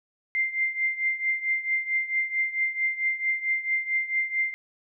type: tone with tremolo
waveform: sine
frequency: 2093 Hz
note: C7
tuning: in tune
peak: -20 dBFS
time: 0.35-4.54 s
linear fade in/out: 0 ms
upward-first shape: triangle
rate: 4.5 Hz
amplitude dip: 85%
effects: none